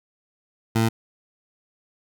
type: tone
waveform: 20% pulse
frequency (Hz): 112.8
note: A2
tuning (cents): +44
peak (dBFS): -13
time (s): 0.75-0.89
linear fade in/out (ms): 10
effects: none